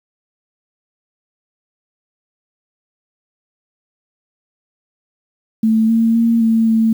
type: tone with pitch steps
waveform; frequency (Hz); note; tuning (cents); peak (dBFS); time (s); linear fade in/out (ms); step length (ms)
sine; 221.6 / 227.1 / 230.3 / 225.3 / 223.8; A3 / A#3 / A#3 / A3 / A3; +13 / -45 / -21 / +41 / +30; -10; 5.63-6.93; 5; 260
effects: 7-bit